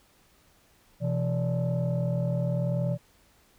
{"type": "tone cluster", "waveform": "sine", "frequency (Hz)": [126.5, 167.2, 580], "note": ["B2", "E3", "D5"], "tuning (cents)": [42, 25, -22], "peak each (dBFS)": [-26, -27, -31], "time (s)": [1, 2.98], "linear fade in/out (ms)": 50, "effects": ["tanh soft clip ceiling -20 dBFS", "pink hiss -62 dBFS RMS until 3.58 s"]}